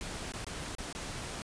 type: noise with dropouts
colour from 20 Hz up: pink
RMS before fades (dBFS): -40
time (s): 0.01-1.42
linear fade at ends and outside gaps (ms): 0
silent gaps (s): 0.321-0.337 / 0.445-0.467 / 0.751-0.784 / 0.927-0.95
effects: resampled to 22050 Hz